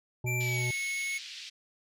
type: harmonic tone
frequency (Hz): 123.47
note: B2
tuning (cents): 0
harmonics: 1 / 3 / 5 / 7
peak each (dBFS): -30 / -40 / -48 / -47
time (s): 0.24-0.71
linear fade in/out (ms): 5
type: tone with pitch glide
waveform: square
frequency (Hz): 2349 to 2192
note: D7 to C#7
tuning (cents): 0 to -20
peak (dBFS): -32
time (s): 0.26-1.19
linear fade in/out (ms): 20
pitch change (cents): -120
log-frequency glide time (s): 0.4-0.67
type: band-pass noise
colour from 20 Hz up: white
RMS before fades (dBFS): -44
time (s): 0.4-1.5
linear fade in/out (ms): 10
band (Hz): 2300 to 4900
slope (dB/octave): 24
effects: none